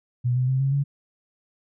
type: tone with pitch steps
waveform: sine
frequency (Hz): 123 / 127.19 / 131.52 / 136 / 140.64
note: B2 / C3 / C3 / C#3 / C#3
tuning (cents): -7 / -49 / +9 / -33 / +25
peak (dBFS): -19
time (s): 0.24-0.84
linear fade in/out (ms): 20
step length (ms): 120
effects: none